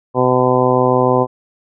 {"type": "harmonic tone", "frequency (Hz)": 126.7, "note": "B2", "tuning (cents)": 45, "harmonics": [1, 2, 3, 4, 5, 6, 7, 8], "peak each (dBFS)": [-20, -19, -17, -16, -21, -21, -21, -19], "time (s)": [0.14, 1.27], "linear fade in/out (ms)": 50, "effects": []}